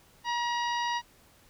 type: harmonic tone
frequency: 954 Hz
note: A#5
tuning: 40 cents sharp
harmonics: 1 / 2 / 3 / 4 / 5 / 6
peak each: -29 / -35 / -39 / -41 / -43 / -45 dBFS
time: 0.24-1.02 s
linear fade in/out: 50 ms
effects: pink hiss -60 dBFS RMS until 1.49 s